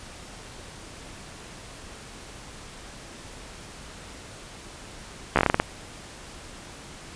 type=slowing click train; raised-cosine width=0.5 ms; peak=-3 dBFS; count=9; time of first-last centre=5.36-5.6 s; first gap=13 ms; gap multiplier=1.23; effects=pink hiss -43 dBFS RMS until 7.15 s + resampled to 22050 Hz